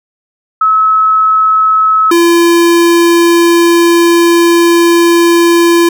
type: tone pair in turn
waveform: sine / square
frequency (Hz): 1292 / 340.6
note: E6 / F4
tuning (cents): -35 / -43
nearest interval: octave + major seventh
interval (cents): 2308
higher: first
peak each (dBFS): -5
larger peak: neither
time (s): 0.61-2.11 / 2.11-5.89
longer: second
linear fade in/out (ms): 5
effects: none